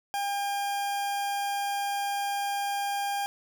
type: tone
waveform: 40% pulse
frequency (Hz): 804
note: G5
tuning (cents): +44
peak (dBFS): -27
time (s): 0.14-3.26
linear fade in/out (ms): 0
effects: none